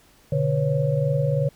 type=tone cluster; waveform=sine; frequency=122.1 / 144.8 / 493.9 / 552 Hz; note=B2 / D3 / B4 / C#5; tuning=-19 / -24 / 0 / -7 cents; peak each=-28 / -21 / -29 / -25 dBFS; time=0.32-1.49 s; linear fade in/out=5 ms; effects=pink hiss -56 dBFS RMS until 1.55 s